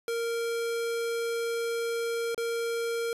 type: tone with dropouts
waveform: square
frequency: 464.2 Hz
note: A#4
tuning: 7 cents flat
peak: -29 dBFS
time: 0.08-3.13 s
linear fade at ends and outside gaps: 1 ms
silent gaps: 2.346-2.378 s
effects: resampled to 32000 Hz